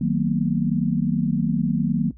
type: chord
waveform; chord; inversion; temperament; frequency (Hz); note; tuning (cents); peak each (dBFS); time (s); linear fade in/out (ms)
sine; B major seventh; first; equal with one note detuned; 155.56 / 185 / 227.4 / 246.9; D#3 / F#3 / A#3 / B3; 0 / 0 / -43 / 0; -24 / -23 / -23 / -27; 0.01-2.11; 5
effects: noise-tail reverb RT60 0.1 s tail -17 dB re dry + added 60 Hz sine -42 dBFS peak until 2.17 s